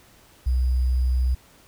sine tone with sample-and-hold, 63.1 Hz, B1, 38 cents sharp, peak -18 dBFS, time 0.46-1.35 s, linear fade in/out 10 ms, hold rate 4900 Hz, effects pink hiss -54 dBFS RMS until 1.67 s

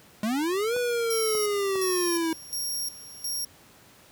square linear two-way sweep, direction up then down, 203.8 to 493.9 to 320.5 Hz, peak -25 dBFS, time 0.23-2.33 s, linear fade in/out 2 ms, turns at 0.76 s
clicks, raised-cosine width 1 ms, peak -25 dBFS, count 3, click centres 0.764 / 1.351 / 1.756 s
20% pulse tone with tremolo, 5588 Hz, F8, in tune, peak -23 dBFS, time 1.1-3.45 s, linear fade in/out 5 ms, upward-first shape square, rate 1.4 Hz, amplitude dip 80%
effects pink hiss -54 dBFS RMS until 4.11 s + high-pass 80 Hz 12 dB/octave

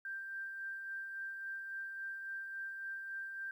sine tone with tremolo, 1577 Hz, G6, 10 cents sharp, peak -39 dBFS, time 0.05-3.51 s, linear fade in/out 2 ms, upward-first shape sine, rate 3.6 Hz, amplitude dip 35%, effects 12-bit

